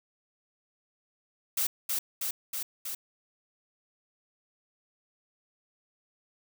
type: noise with echo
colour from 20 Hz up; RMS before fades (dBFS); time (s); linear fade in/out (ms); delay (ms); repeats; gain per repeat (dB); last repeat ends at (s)
blue; -28; 1.57-1.67; 5; 320; 4; -2; 2.95
effects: none